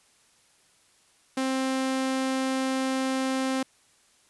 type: tone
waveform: sawtooth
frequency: 263.5 Hz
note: C4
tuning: 12 cents sharp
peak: -21 dBFS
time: 1.37-3.63 s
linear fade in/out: 5 ms
effects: white hiss -62 dBFS RMS until 4.29 s + resampled to 24000 Hz